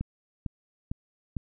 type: click train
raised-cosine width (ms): 5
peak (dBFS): -19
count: 4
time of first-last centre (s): 0.01-1.367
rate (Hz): 2.21
effects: none